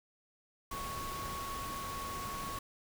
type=tone in noise; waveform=sine; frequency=1108.7 Hz; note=C#6; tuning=in tune; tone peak=-40 dBFS; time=0.71-2.59 s; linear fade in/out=5 ms; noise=pink; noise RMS=-43 dBFS; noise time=0.71-2.59 s; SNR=0 dB; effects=none